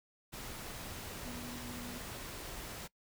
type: tone in noise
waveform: sine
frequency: 243 Hz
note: B3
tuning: 28 cents flat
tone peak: -46 dBFS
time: 1.24-1.99 s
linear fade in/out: 20 ms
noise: pink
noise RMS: -45 dBFS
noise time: 0.32-2.88 s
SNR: -4 dB
effects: noise-tail reverb RT60 0.1 s tail -22 dB re dry